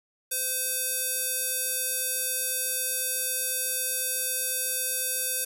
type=tone with band-pass filter; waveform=square; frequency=514 Hz; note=C5; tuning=31 cents flat; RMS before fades=-29 dBFS; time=0.31-5.45 s; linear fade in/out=10 ms; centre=11000 Hz; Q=2.1; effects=none